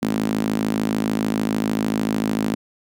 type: tone with high-pass filter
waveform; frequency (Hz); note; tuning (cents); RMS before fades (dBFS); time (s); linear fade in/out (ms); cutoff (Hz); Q
sawtooth; 53.4; G#1; +49; -22; 0.02-2.55; 10; 230; 4.1
effects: none